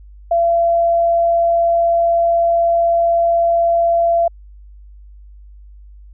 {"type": "tone", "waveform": "sine", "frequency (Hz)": 679, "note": "F5", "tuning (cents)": -49, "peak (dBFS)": -11, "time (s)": [0.31, 4.28], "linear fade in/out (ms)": 5, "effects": ["added 50 Hz sine -37 dBFS peak until 6.13 s"]}